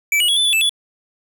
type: tone with pitch steps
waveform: square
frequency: 2315 / 2912 / 3354 / 3511 / 3446 / 2637 / 3428 Hz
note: D7 / F#7 / G#7 / A7 / A7 / E7 / A7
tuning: -25 / -28 / +16 / -4 / -37 / 0 / -46 cents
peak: -14 dBFS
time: 0.12-0.694 s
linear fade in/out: 2 ms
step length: 82 ms
effects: none